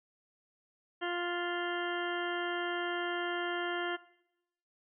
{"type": "harmonic tone with a mistuned harmonic", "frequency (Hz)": 350, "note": "F4", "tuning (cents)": 4, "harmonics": [1, 2, 3, 4, 5, 6, 8, 9], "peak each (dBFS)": [-36, -39, -43, -41, -41, -47, -46, -45], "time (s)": [1.01, 3.97], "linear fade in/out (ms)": 20, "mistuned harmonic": 6, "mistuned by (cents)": -17, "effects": ["noise-tail reverb RT60 0.8 s tail -18 dB re dry"]}